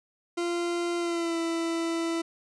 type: tone with pitch glide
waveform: 40% pulse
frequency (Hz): 345.3 to 332.2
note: F4 to E4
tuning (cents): -20 to +13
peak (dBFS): -26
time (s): 0.37-2.22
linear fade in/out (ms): 10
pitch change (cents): -67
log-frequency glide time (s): 0.98-1.38
effects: resampled to 22050 Hz